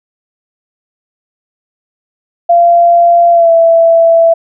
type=tone with pitch glide; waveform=sine; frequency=688 to 664.6 Hz; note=F5 to E5; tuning=-26 to +14 cents; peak=-3 dBFS; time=2.49-4.34 s; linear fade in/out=10 ms; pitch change=-60 cents; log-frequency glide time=3.31-3.51 s; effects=none